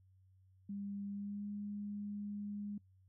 sine tone with pitch glide, 200.7 to 205.2 Hz, G3 to G#3, +41 to -21 cents, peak -40 dBFS, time 0.69-2.78 s, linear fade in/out 5 ms, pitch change +38 cents, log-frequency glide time 1.09-1.48 s, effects noise-tail reverb RT60 0.1 s tail -23 dB re dry + added 94 Hz sine -64 dBFS peak until 3.08 s

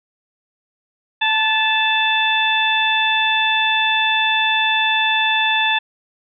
harmonic tone with a mistuned harmonic, 880 Hz, A5, in tune, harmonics 1 / 2 / 3 / 4, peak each -20 / -20 / -20 / -20 dBFS, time 1.21-5.79 s, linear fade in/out 10 ms, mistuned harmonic 2, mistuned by -20 cents, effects none

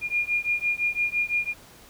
sine beating tone pair, 2417 / 2422.9 Hz, D7 / D#7, +49 / -47 cents, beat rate 5.9 Hz, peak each -26 dBFS, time 0.01-1.54 s, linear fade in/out 50 ms, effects pink hiss -50 dBFS RMS until 1.89 s

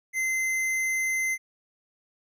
triangle tone with hard clipping, 2067 Hz, C7, 22 cents flat, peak -26 dBFS, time 0.13-1.38 s, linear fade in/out 50 ms, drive 16 dB, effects none

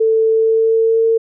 sine tone with pitch glide, 444.7 to 452.5 Hz, A4 to A4, +18 to +48 cents, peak -10 dBFS, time 0-1.18 s, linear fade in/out 10 ms, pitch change +30 cents, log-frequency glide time 0.31-1.06 s, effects none

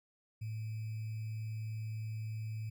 sine tone with sample-and-hold, 109.6 Hz, A2, 6 cents flat, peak -37 dBFS, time 0.41-2.7 s, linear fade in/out 10 ms, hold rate 2450 Hz, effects none

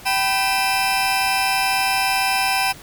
35% pulse tone cluster, 774 / 991 / 2394 / 2641 / 5140 Hz, G5 / B5 / D7 / E7 / E8, -22 / +6 / +33 / +3 / -45 cents, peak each -19 / -24 / -23 / -23 / -26 dBFS, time 0.05-2.73 s, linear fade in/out 20 ms, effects pink hiss -41 dBFS RMS until 2.82 s

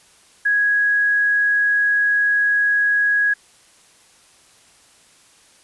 sine tone, 1661.2 Hz, G#6, in tune, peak -14 dBFS, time 0.45-3.34 s, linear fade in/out 10 ms, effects white hiss -52 dBFS RMS until 5.63 s + resampled to 24000 Hz

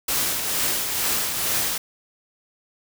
white noise with tremolo, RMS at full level -22 dBFS, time 0.08-1.78 s, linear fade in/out 5 ms, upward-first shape triangle, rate 2.2 Hz, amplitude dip 45%, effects none

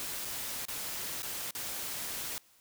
white noise with dropouts, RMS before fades -38 dBFS, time 0-2.38 s, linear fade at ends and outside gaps 0 ms, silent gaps 0.249-0.253 / 0.653-0.684 / 1.221-1.231 / 1.508-1.551 s, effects white hiss -64 dBFS RMS until 2.6 s

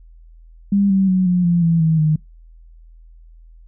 sine tone with pitch steps, 200 / 192.74 / 185.75 / 179.01 / 172.51 / 166.25 / 160.21 / 154.4 Hz, G3 / G3 / F#3 / F3 / F3 / E3 / E3 / D#3, +35 / -29 / +7 / +43 / -21 / +15 / -49 / -13 cents, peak -12 dBFS, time 0.72-2.16 s, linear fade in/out 5 ms, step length 180 ms, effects noise-tail reverb RT60 0.2 s tail -25 dB re dry + added 41 Hz sine -41 dBFS peak until 3.67 s

